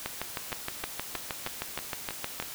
two click trains, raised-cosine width 0.3 ms, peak -19 / -15 dBFS, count 7 / 16, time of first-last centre 0.52-2.425 / 0.06-2.4 s, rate 3.15 / 6.41 Hz, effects white hiss -41 dBFS RMS until 2.54 s

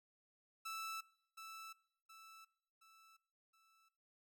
sawtooth tone with echo, 1318.5 Hz, E6, in tune, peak -40 dBFS, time 0.65-1.01 s, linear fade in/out 10 ms, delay 720 ms, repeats 4, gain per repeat -7 dB, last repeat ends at 3.89 s, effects noise-tail reverb RT60 0.7 s tail -22 dB re dry

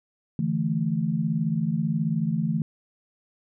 sine chord, D suspended second, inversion none, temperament equal with one note detuned, 146.83 / 165.29 / 220 Hz, D3 / E3 / A3, 0 / +5 / 0 cents, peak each -29 / -25 / -27 dBFS, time 0.39-2.62 s, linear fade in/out 2 ms, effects none

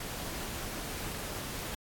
pink noise, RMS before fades -39 dBFS, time 0-1.75 s, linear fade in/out 5 ms, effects AAC 64 kbps

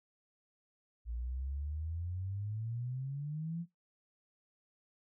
sine exponential sweep, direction up, 56.3 to 174.4 Hz, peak -36 dBFS, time 1.05-3.66 s, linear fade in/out 50 ms, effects noise-tail reverb RT60 0.2 s tail -20 dB re dry

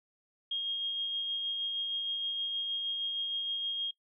sine tone with tremolo, 3247 Hz, G#7, 40 cents flat, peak -30 dBFS, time 0.51-3.91 s, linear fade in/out 5 ms, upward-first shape sine, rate 6.4 Hz, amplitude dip 25%, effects noise-tail reverb RT60 0.1 s tail -21 dB re dry

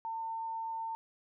sine tone, 902 Hz, A5, 43 cents sharp, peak -35 dBFS, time 0.05-0.95 s, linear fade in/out 0 ms, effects none

